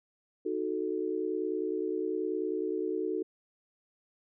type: chord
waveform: sine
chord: D# diminished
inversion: none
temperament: equal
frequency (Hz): 311.1 / 370 / 440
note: D#4 / F#4 / A4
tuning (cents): 0 / 0 / 0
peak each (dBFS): -35 / -33 / -34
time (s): 0.45-3.23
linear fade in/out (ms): 10
effects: none